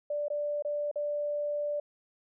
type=tone with dropouts; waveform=sine; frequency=587.3 Hz; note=D5; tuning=in tune; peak=-29 dBFS; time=0.1-1.8 s; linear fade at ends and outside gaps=5 ms; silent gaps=0.283-0.301 / 0.624-0.648 / 0.914-0.957 s; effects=none